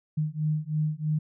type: beating tone pair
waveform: sine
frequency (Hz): 152 / 155.1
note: D#3 / D#3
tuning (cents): -40 / -5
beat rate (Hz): 3.1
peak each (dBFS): -28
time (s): 0.17-1.19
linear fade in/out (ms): 10
effects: none